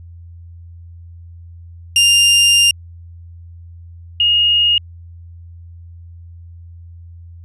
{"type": "tone pair in turn", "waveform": ["sawtooth", "sine"], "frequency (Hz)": [2800, 2859], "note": ["F7", "F7"], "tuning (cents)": [4, 40], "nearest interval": "unison", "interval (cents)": 36, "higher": "second", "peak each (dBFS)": [-5, -10], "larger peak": "first", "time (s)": [[1.96, 2.71], [4.2, 4.78]], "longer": "first", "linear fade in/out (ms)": 2, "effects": ["added 85 Hz sine -34 dBFS peak until 7.44 s", "resampled to 24000 Hz"]}